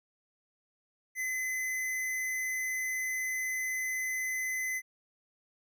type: tone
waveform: square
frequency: 2032 Hz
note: B6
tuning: 49 cents sharp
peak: -32 dBFS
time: 1.15-4.82 s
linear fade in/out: 50 ms
effects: none